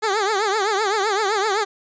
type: tone with vibrato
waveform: 15% pulse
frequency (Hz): 412.6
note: G#4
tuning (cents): -11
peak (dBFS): -12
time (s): 0.02-1.65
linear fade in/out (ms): 20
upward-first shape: triangle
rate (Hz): 7.8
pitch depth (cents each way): 170
effects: resampled to 16000 Hz